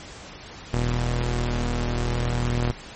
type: tone pair together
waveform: sawtooth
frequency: 40.34 / 120.5 Hz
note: E1 / B2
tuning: -37 / -42 cents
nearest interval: octave + perfect fifth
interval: 1895 cents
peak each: -21 dBFS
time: 0.73-2.72 s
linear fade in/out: 10 ms
effects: pink hiss -41 dBFS RMS until 2.95 s + MP3 32 kbps